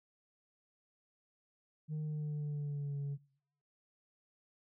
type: tone with pitch glide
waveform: sine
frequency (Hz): 153.5 to 141.58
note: D#3 to C#3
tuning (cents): -23 to +37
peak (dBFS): -33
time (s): 1.88-3.18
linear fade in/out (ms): 50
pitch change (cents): -140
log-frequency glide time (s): 2.01-2.97
effects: noise-tail reverb RT60 0.8 s tail -26 dB re dry + tanh soft clip ceiling -35 dBFS

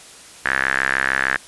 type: tone with band-pass filter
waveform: sawtooth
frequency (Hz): 66.6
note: C2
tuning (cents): +31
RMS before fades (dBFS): -20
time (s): 0.45-1.37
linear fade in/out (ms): 0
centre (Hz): 1700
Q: 7.1
effects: white hiss -42 dBFS RMS until 1.47 s + resampled to 24000 Hz

